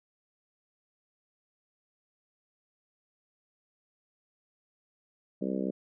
harmonic tone, 65.41 Hz, C2, in tune, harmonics 3 / 4 / 5 / 6 / 7 / 8 / 9, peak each -33 / -35 / -37 / -39 / -40 / -41 / -42 dBFS, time 5.41-5.71 s, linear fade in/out 10 ms, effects none

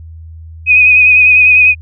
sine tone with vibrato, 2500 Hz, D#7, 8 cents sharp, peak -3 dBFS, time 0.66-1.75 s, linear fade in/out 50 ms, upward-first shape sine, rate 10 Hz, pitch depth 31 cents each way, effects added 81 Hz sine -28 dBFS peak until 1.81 s

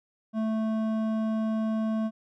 sine tone with hard clipping, 220 Hz, A3, in tune, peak -27 dBFS, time 0.33-2.11 s, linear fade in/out 50 ms, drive 10 dB, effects none

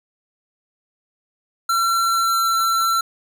square tone with pitch glide, 1357 to 1347.6 Hz, E6 to E6, +50 to +38 cents, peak -17 dBFS, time 1.69-3.01 s, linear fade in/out 5 ms, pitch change -12 cents, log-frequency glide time 1.98-2.51 s, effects none

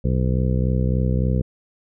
harmonic tone, 63.5 Hz, B1, 49 cents sharp, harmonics 1 / 2 / 3 / 4 / 5 / 6 / 7 / 8, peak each -21 / -21 / -24 / -33 / -35 / -37 / -33 / -32 dBFS, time 0.04-1.42 s, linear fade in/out 10 ms, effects none

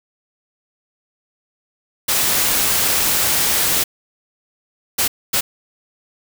white noise bursts at uneven times, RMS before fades -17 dBFS, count 3, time 2.08-3.84 / 4.98-5.08 / 5.33-5.41 s, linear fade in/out 10 ms, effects none

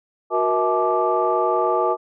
sine tone cluster, 367.9 / 474.5 / 644 / 861 / 1175 Hz, F#4 / A#4 / E5 / A5 / D6, -10 / +31 / -41 / -38 / +1 cents, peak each -23 dBFS, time 0.3-1.97 s, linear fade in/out 50 ms, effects tanh soft clip ceiling -5 dBFS

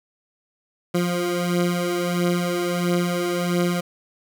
20% pulse beating tone pair, 174.61 / 176.11 Hz, F3 / F3, 0 / +15 cents, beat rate 1.5 Hz, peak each -21 / -17 dBFS, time 0.94-3.81 s, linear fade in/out 10 ms, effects none

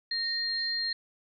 sine tone pair together, 1849 / 4199 Hz, A#6 / C8, -15 / +5 cents, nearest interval octave + major second, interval 1420 cents, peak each -35 / -29 dBFS, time 0.11-0.93 s, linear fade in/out 5 ms, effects none

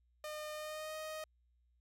sawtooth tone with pitch glide, 608 to 624 Hz, D#5 to D#5, -40 to +5 cents, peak -38 dBFS, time 0.24-1.24 s, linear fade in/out 2 ms, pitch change +45 cents, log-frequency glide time 0.53-0.95 s, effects added 60 Hz sine -70 dBFS peak until 1.8 s

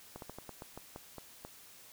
slowing click train, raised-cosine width 1 ms, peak -30 dBFS, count 10, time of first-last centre 0.16-1.45 s, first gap 62 ms, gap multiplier 1.2, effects white hiss -56 dBFS RMS until 1.92 s

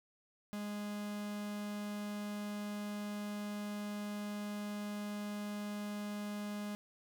45% pulse tone, 207.1 Hz, G#3, 5 cents flat, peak -39 dBFS, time 0.53-6.75 s, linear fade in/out 0 ms, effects none

